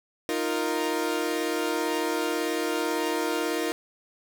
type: chord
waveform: sawtooth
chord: Eb suspended second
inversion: none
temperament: equal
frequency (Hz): 311.1 / 349.2 / 466.2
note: Eb4 / F4 / Bb4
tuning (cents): 0 / 0 / 0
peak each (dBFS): -26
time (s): 0.29-3.72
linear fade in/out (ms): 0
effects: none